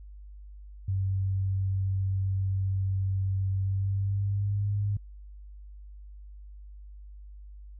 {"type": "tone with pitch glide", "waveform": "sine", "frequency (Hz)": [96.1, 101.81], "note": ["G2", "G#2"], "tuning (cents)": [-34, -34], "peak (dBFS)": -25, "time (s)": [0.88, 4.97], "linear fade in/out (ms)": 5, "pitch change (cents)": 100, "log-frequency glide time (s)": [3.57, 4.67], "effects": ["added 50 Hz sine -43 dBFS peak until 7.79 s"]}